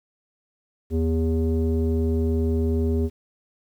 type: tone with low-pass filter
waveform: square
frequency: 80.8 Hz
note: E2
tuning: 34 cents flat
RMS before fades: -22 dBFS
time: 0.9-3.1 s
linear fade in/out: 50 ms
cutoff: 350 Hz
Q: 9
effects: 9-bit